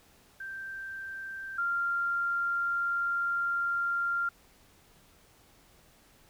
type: tone pair in turn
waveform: sine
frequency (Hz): 1568 / 1389.7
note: G6 / F6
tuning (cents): 0 / -9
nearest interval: major second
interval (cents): 209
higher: first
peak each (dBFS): -37 / -27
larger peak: second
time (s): 0.4-1.58 / 1.58-4.29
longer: second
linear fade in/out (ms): 5
effects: pink hiss -61 dBFS RMS until 6.29 s